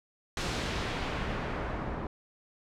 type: noise with low-pass filter sweep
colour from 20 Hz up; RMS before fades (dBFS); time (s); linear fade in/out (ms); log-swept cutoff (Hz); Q
pink; -34; 0.37-2.07; 2; 6300 to 1000; 0.84
effects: none